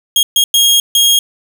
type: tone bursts at uneven times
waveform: sawtooth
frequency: 3261 Hz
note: G#7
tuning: 32 cents flat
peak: -4 dBFS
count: 4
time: 0.16-0.23 / 0.36-0.44 / 0.54-0.8 / 0.95-1.19 s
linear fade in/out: 2 ms
effects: none